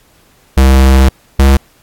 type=tone pair in turn; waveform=square; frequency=66.3 / 67.85 Hz; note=C2 / C#2; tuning=+23 / -36 cents; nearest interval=unison; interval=41 cents; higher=second; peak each=-4 dBFS; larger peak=neither; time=0.57-1.09 / 1.39-1.57 s; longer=first; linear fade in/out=5 ms; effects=pink hiss -49 dBFS RMS until 1.82 s + AAC 64 kbps